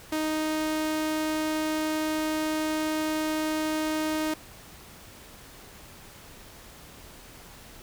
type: tone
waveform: sawtooth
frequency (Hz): 311.1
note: D#4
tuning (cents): 0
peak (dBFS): -22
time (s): 0.12-4.34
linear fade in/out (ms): 5
effects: pink hiss -48 dBFS RMS until 7.82 s